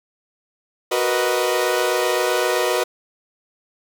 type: chord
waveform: sawtooth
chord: B major seventh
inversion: second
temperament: equal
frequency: 370 / 466.2 / 493.9 / 622.3 Hz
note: F#4 / A#4 / B4 / D#5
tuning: 0 / 0 / 0 / 0 cents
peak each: -19 / -22 / -18 / -20 dBFS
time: 0.91-2.84 s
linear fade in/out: 10 ms
effects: none